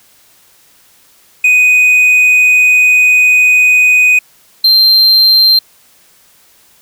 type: tone pair in turn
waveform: triangle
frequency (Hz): 2493 / 4153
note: D#7 / C8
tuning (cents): +3 / -14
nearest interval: major sixth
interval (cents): 883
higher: second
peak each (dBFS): -3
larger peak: neither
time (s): 1.44-4.19 / 4.64-5.59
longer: first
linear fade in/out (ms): 5
effects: white hiss -47 dBFS RMS until 6.81 s